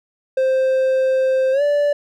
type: tone with pitch glide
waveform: triangle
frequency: 524 to 581.4 Hz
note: C5 to D5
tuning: +2 to -18 cents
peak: -12 dBFS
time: 0.37-1.93 s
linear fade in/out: 5 ms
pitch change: +180 cents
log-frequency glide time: 1.52-1.62 s
effects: none